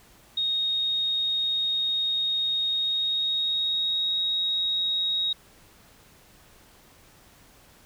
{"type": "tone with pitch glide", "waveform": "sine", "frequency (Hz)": [3729, 3779], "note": ["A#7", "A#7"], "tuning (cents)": [0, 23], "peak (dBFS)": -23, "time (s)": [0.37, 5.33], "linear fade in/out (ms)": 5, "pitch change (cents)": 23, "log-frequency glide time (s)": [2.67, 4.2], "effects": ["pink hiss -55 dBFS RMS until 7.85 s"]}